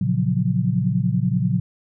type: chord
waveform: sine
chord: Gb major seventh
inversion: first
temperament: equal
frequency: 116.54 / 138.59 / 174.61 / 185 Hz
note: Bb2 / Db3 / F3 / Gb3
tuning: 0 / 0 / 0 / 0 cents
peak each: -23 dBFS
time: 0.01-1.6 s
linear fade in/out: 5 ms
effects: none